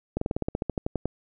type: slowing click train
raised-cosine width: 2 ms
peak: -13 dBFS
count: 14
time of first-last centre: 0.17-1.056 s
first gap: 44 ms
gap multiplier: 1.07
effects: none